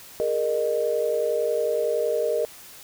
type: chord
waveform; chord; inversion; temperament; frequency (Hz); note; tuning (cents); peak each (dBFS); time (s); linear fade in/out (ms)
sine; Ab suspended second; none; equal with one note detuned; 415.3 / 466.2 / 611.2; Ab4 / Bb4 / Eb5; 0 / 0 / -31; -29 / -24 / -25; 0.2-2.45; 0
effects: white hiss -45 dBFS RMS until 2.83 s